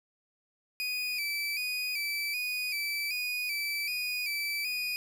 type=tone with vibrato; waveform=30% pulse; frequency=2395 Hz; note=D7; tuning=33 cents sharp; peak=-28 dBFS; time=0.8-4.96 s; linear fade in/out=0 ms; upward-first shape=square; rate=1.3 Hz; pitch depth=57 cents each way; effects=none